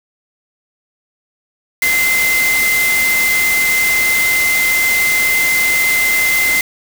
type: tone in noise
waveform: sine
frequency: 2070 Hz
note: C7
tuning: 19 cents flat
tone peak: -12 dBFS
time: 1.82-6.61 s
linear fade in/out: 2 ms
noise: white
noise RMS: -19 dBFS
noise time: 1.82-6.61 s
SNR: +4 dB
effects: none